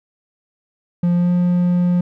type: tone with pitch glide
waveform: triangle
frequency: 174.61 to 177.15 Hz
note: F3 to F3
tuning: 0 to +25 cents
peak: -11 dBFS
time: 1.03-2.01 s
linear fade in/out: 5 ms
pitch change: +25 cents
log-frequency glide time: 1.15-1.31 s
effects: none